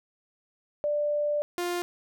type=tone pair in turn; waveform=sine / sawtooth; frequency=590 / 351.5 Hz; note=D5 / F4; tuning=+8 / +11 cents; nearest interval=major sixth; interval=897 cents; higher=first; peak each=-24 dBFS; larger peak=neither; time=0.84-1.42 / 1.58-1.82 s; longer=first; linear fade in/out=0 ms; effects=none